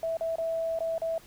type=tone with dropouts; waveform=sine; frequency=656 Hz; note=E5; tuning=9 cents flat; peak=-27 dBFS; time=0.03-1.18 s; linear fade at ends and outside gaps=2 ms; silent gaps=0.17-0.209 / 0.357-0.383 / 0.789-0.805 / 0.981-1.018 s; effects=pink hiss -54 dBFS RMS until 1.26 s